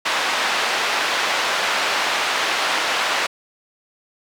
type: band-pass noise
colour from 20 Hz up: pink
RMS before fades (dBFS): -21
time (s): 0.05-3.27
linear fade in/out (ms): 10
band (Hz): 780 to 4100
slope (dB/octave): 12
effects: none